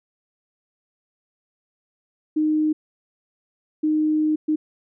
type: tone bursts at uneven times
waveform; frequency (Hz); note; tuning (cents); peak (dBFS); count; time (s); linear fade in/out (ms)
sine; 308; D#4; -17; -17; 3; 2.36-2.73 / 3.83-4.36 / 4.48-4.56; 10
effects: none